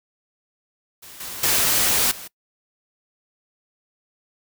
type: noise with level steps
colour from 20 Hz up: white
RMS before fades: -42 / -33 / -19 / -37 dBFS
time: 1.02-2.28 s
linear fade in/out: 10 ms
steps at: 1.2 / 1.43 / 2.11 s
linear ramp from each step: 5 ms
effects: noise-tail reverb RT60 0.1 s tail -23 dB re dry